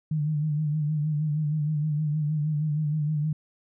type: tone with vibrato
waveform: sine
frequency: 151.5 Hz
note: D#3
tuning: 46 cents flat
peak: -23 dBFS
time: 0.11-3.33 s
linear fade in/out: 5 ms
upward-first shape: sine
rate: 6.4 Hz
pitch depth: 55 cents each way
effects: none